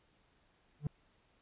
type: tone with exponential growth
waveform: triangle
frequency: 146.83 Hz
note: D3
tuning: in tune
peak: -26 dBFS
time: 0.79-0.87 s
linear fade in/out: 2 ms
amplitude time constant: 16 ms
effects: pink hiss -71 dBFS RMS until 1.41 s + resampled to 8000 Hz